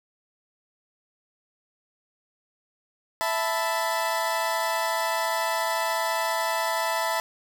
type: chord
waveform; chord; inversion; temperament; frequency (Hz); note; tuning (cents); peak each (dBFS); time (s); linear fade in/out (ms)
30% pulse; E suspended fourth; none; equal with one note detuned; 659.3 / 880 / 994.1; E5 / A5 / B5; 0 / 0 / +11; -26; 3.21-7.2; 0
effects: none